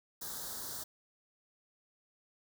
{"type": "band-stop noise", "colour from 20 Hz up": "white", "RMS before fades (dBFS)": -42, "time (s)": [0.21, 0.84], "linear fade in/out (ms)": 10, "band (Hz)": [1700, 3600], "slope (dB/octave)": 48, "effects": []}